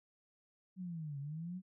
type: linear two-way sweep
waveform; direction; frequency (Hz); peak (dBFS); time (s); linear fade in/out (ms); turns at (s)
sine; down then up; 189.7 to 137.3 to 189.7; -40; 0.76-1.62; 50; 1.19
effects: none